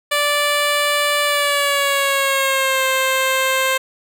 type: tone with pitch glide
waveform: 10% pulse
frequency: 584 to 526.3 Hz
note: D5 to C5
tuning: -10 to +10 cents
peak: -7 dBFS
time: 0.11-3.78 s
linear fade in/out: 10 ms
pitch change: -180 cents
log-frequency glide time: 1.25-2.84 s
effects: none